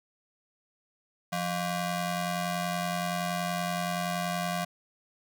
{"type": "ring-modulated tone", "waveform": "sawtooth", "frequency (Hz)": 439.4, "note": "A4", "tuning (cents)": -2, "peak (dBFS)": -22, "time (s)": [1.32, 4.65], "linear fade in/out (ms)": 10, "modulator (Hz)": 265, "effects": []}